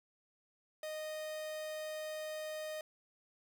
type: tone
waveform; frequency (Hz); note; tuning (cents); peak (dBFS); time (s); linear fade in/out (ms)
45% pulse; 619; D#5; -9; -40; 0.83-2.81; 2
effects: none